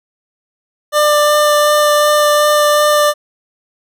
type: tone with vibrato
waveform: 25% pulse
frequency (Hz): 595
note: D5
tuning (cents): +22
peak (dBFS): -5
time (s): 0.92-3.14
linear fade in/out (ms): 50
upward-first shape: sine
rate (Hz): 2.7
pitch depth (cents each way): 8
effects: none

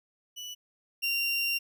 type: tone pair in turn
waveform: 30% pulse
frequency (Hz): 2960 / 2767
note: F#7 / F7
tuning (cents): 0 / -17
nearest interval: minor second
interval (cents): 117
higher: first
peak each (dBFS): -35 / -24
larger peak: second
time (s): 0.36-0.55 / 1.02-1.59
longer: second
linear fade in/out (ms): 20
effects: none

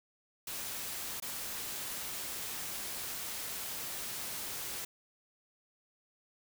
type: noise with dropouts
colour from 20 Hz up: white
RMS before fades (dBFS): -40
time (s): 0.47-4.85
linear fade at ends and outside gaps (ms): 5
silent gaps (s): 1.201-1.222
effects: none

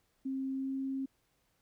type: tone with pitch glide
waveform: sine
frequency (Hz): 266.7 to 268.2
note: C4 to C4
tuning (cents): +33 to +43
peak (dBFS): -33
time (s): 0.25-1.06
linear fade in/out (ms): 10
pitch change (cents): +10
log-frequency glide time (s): 0.54-0.71
effects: pink hiss -75 dBFS RMS until 1.61 s

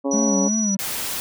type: harmonic tone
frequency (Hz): 138.59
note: C#3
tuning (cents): 0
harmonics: 2 / 3 / 4 / 5 / 6 / 7 / 8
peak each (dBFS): -22 / -29 / -25 / -37 / -35 / -36 / -38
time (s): 0.04-0.49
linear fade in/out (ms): 20
type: tone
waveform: sine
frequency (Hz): 5860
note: F#8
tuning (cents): -18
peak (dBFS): -22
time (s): 0.11-0.75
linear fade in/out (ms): 5
type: tone with vibrato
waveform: triangle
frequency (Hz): 207.7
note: G#3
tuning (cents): 0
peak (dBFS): -18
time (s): 0.13-0.77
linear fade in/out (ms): 10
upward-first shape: sine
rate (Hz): 2.8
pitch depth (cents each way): 110
type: noise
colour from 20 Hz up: white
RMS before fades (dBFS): -27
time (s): 0.79-1.2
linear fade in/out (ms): 0
effects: none

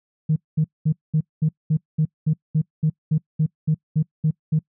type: tone bursts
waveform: sine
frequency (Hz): 155.56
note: D#3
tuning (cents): 0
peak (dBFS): -14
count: 16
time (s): 0.29-4.592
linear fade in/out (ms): 10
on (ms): 72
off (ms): 210
effects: noise-tail reverb RT60 0.1 s tail -25 dB re dry + tanh soft clip ceiling -11 dBFS

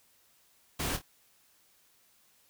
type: noise with echo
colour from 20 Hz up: pink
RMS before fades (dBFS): -33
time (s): 0.79-0.97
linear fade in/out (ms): 10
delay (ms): 25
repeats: 2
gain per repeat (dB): -9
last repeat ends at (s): 1.02
effects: white hiss -66 dBFS RMS until 2.49 s

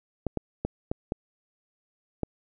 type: clicks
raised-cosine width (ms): 2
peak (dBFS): -14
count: 6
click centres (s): 0.267 / 0.373 / 0.65 / 0.915 / 1.121 / 2.233
effects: none

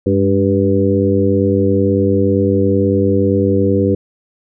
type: harmonic tone with a mistuned harmonic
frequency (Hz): 97.9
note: G2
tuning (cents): -2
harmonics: 1 / 2 / 3 / 4 / 5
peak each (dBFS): -17 / -17 / -17 / -17 / -17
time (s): 0.06-3.95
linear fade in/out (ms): 5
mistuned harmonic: 2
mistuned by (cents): +64
effects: none

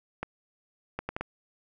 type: clicks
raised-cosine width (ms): 0.5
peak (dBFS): -17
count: 5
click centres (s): 0.23 / 0.99 / 1.09 / 1.165 / 1.21
effects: none

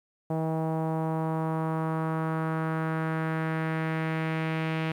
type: tone with low-pass filter sweep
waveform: sawtooth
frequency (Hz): 160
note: D#3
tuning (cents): +49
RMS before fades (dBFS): -29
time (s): 0.3-4.92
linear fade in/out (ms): 5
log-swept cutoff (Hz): 740 to 2600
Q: 2.1
effects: 10-bit

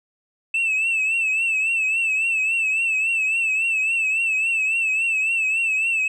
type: tone with vibrato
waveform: sine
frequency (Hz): 2637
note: E7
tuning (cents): 0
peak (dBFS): -16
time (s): 0.54-6.08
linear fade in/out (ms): 5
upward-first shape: triangle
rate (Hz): 3.6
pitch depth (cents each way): 79
effects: tanh soft clip ceiling -17 dBFS

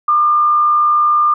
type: tone with frequency modulation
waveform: sine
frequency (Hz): 1200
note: D6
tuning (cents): +37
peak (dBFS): -9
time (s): 0.08-1.34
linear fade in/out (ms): 5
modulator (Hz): 73.4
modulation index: 0.25
effects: none

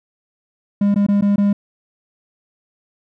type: tone with dropouts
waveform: triangle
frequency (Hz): 202.3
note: G#3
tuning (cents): -45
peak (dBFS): -10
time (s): 0.81-1.53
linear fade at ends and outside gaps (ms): 5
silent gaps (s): 0.944-0.959 / 1.066-1.085 / 1.211-1.222 / 1.36-1.38
effects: none

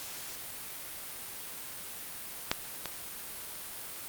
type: clicks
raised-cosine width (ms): 0.2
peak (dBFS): -8 / -16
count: 2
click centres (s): 2.515 / 2.857
effects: white hiss -42 dBFS RMS until 4.08 s + Opus 48 kbps

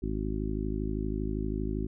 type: harmonic tone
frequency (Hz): 52.6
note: G#1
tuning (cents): +23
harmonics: 1 / 2 / 3 / 4 / 5 / 6 / 7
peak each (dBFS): -33 / -38 / -39 / -38 / -37 / -39 / -38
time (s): 0.02-1.87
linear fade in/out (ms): 10
effects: none

